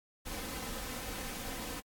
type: noise with comb filter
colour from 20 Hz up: pink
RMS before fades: -41 dBFS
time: 0.25-1.81 s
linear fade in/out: 20 ms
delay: 3.9 ms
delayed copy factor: +0.55
effects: AAC 64 kbps